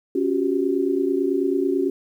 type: tone cluster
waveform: sine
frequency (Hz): 278.2 / 359.5 / 388.6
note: C#4 / F#4 / G4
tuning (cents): +6 / -50 / -15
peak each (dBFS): -23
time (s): 0.15-1.9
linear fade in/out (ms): 5
effects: 9-bit